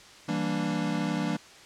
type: chord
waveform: square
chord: E half-diminished seventh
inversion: none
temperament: equal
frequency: 164.81 / 196 / 233.1 / 293.7 Hz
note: E3 / G3 / Bb3 / D4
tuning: 0 / 0 / 0 / 0 cents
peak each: -33 / -33 / -34 / -33 dBFS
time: 0.28-1.37 s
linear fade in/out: 10 ms
effects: white hiss -50 dBFS RMS until 1.65 s + low-pass 6000 Hz 12 dB/octave